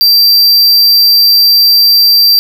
square tone, 4699 Hz, D8, in tune, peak -4 dBFS, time 0.01-2.39 s, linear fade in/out 0 ms, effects none

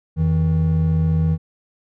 triangle tone pair together, 85.03 / 160 Hz, F2 / D#3, -46 / +49 cents, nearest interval major seventh, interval 1095 cents, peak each -17 / -14 dBFS, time 0.16-1.38 s, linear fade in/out 50 ms, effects tanh soft clip ceiling -6 dBFS

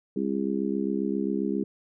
harmonic tone, 67.5 Hz, C#2, 45 cents flat, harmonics 3 / 4 / 5 / 6, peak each -29 / -30 / -31 / -32 dBFS, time 0.16-1.64 s, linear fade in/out 5 ms, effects none

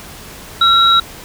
sine tone pair together, 1358 / 3841 Hz, F6 / B7, -49 / -49 cents, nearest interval octave + tritone, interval 1800 cents, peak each -10 dBFS, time 0.61-1 s, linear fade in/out 5 ms, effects pink hiss -34 dBFS RMS until 1.24 s

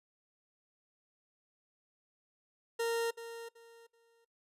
40% pulse tone with echo, 462.5 Hz, A#4, 14 cents flat, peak -30 dBFS, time 2.79-3.11 s, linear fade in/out 10 ms, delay 380 ms, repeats 3, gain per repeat -12 dB, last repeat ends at 4.25 s, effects noise-tail reverb RT60 0.2 s tail -23 dB re dry + resampled to 32000 Hz

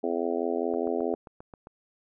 harmonic tone, 84.8 Hz, E2, 50 cents sharp, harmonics 3 / 4 / 5 / 6 / 7 / 8 / 9, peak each -33 / -32 / -30 / -36 / -36 / -35 / -39 dBFS, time 0.03-1.15 s, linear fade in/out 10 ms
click train, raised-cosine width 1 ms, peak -30 dBFS, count 8, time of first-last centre 0.74-1.671 s, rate 7.52 Hz
effects none

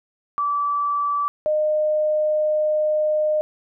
sine tone pair in turn, 1157 / 611.5 Hz, D6 / D#5, -26 / -30 cents, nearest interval major seventh, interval 1104 cents, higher first, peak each -19 / -17 dBFS, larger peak second, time 0.38-1.28 / 1.46-3.41 s, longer second, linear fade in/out 0 ms, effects none

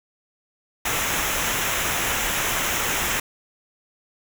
pink noise with comb filter, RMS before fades -24 dBFS, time 0.85-3.2 s, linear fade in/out 5 ms, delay 0.22 ms, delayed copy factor -0.65, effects none

